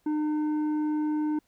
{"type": "tone with tanh clipping", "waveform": "sine", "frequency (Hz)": 303.6, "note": "D#4", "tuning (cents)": -42, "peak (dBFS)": -26, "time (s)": [0.06, 1.39], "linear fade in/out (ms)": 5, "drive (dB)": 7, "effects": ["pink hiss -70 dBFS RMS until 1.47 s"]}